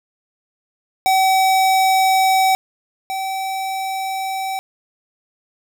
square tone pair in turn, 762 / 768.2 Hz, G5 / G5, -49 / -35 cents, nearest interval unison, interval 14 cents, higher second, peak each -13 / -22 dBFS, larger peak first, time 1.06-2.55 / 3.1-4.59 s, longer neither, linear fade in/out 0 ms, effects none

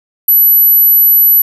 sine tone, 11840 Hz, F#9, in tune, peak -4 dBFS, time 0.28-1.42 s, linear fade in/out 5 ms, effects none

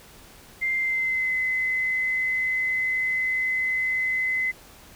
sine tone with pitch glide, 2093 to 2038 Hz, C7 to C7, 0 to -46 cents, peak -22 dBFS, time 0.61-4.52 s, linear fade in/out 20 ms, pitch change -46 cents, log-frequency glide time 0.77-1.35 s, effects pink hiss -49 dBFS RMS until 4.95 s

